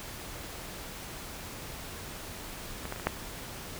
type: clicks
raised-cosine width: 0.5 ms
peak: -23 / -19 / -27 / -24 / -10 dBFS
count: 5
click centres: 2.854 / 2.924 / 2.961 / 2.998 / 3.07 s
effects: pink hiss -42 dBFS RMS until 3.79 s